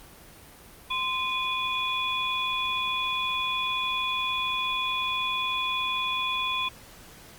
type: tone cluster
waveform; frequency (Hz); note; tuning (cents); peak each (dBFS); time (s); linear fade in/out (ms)
sine; 1035 / 2464 / 3417; C6 / D#7 / G#7; -19 / -17 / +49; -30; 0.9-6.69; 10
effects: pink hiss -49 dBFS RMS until 7.38 s + Opus 32 kbps